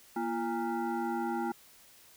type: tone with frequency modulation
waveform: sine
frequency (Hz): 236.4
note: A#3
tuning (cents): +24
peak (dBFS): -30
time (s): 0.16-1.52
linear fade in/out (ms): 5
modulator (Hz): 578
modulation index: 1.5
effects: white hiss -58 dBFS RMS until 2.16 s